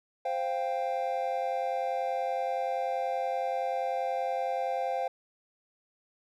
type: chord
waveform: triangle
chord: C suspended fourth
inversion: none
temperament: equal with one note detuned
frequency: 523.3 / 698.5 / 789 Hz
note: C5 / F5 / G5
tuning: 0 / 0 / +11 cents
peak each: -31 dBFS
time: 0.25-5.08 s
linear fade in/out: 5 ms
effects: none

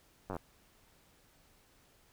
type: slowing click train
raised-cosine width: 1 ms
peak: -25 dBFS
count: 7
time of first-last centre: 0.3-0.366 s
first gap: 10 ms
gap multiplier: 1.04
effects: pink hiss -66 dBFS RMS until 2.12 s

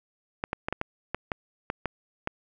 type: clicks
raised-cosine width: 0.5 ms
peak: -13 dBFS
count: 10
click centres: 0.439 / 0.531 / 0.685 / 0.726 / 0.814 / 1.146 / 1.318 / 1.701 / 1.857 / 2.274 s
effects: none

